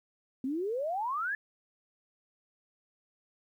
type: exponential sweep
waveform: sine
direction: up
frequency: 250.9 to 1760 Hz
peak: -30 dBFS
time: 0.44-1.35 s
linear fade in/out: 2 ms
effects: 11-bit